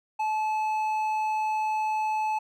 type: tone with hard clipping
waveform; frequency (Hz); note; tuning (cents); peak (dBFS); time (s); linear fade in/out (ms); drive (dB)
triangle; 864; A5; -32; -26; 0.19-2.39; 10; 9
effects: none